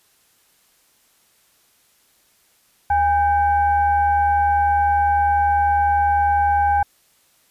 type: tone with frequency modulation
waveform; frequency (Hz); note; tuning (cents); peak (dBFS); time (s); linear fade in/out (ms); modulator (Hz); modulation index
sine; 813; G#5; -37; -14; 2.9-6.83; 5; 736; 0.51
effects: white hiss -59 dBFS RMS until 7.5 s + resampled to 32000 Hz